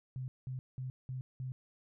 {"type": "tone bursts", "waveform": "sine", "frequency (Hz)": 129.1, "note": "C3", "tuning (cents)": -23, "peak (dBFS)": -37, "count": 5, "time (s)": [0.16, 1.52], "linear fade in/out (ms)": 0, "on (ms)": 120, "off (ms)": 190, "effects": []}